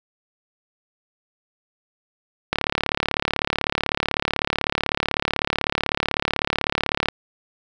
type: click train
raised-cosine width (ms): 0.3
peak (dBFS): -3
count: 165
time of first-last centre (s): 2.53-7.086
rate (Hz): 36
effects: none